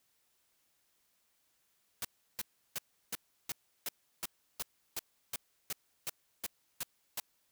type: noise bursts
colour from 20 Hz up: white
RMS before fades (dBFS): -37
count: 15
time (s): 2.02-7.2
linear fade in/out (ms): 2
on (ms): 28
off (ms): 340
effects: white hiss -75 dBFS RMS until 7.51 s